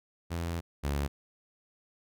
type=tone pair in turn; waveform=sawtooth; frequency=84.5 / 71.06 Hz; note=E2 / C#2; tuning=+43 / +44 cents; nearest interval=minor third; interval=299 cents; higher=first; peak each=-28 / -25 dBFS; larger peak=second; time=0.3-0.61 / 0.83-1.08 s; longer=first; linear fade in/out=20 ms; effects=none